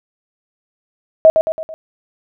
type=tone with echo; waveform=sine; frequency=638 Hz; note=D#5; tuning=43 cents sharp; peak=-3 dBFS; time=1.25-1.3 s; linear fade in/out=0 ms; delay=110 ms; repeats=4; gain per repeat=-6 dB; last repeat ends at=1.74 s; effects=none